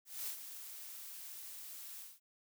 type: noise with ADSR envelope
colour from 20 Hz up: blue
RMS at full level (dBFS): -40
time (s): 0.05-2.2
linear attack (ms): 220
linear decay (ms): 88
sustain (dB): -9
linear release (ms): 200
effects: none